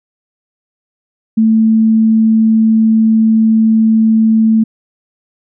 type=tone; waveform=sine; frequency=221.6 Hz; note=A3; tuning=13 cents sharp; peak=-6 dBFS; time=1.37-4.64 s; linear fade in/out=10 ms; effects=none